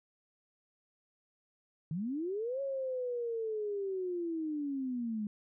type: linear two-way sweep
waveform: sine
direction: up then down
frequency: 147.1 to 554.4 to 205.4 Hz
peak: -33 dBFS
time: 1.91-5.27 s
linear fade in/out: 2 ms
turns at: 2.61 s
effects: none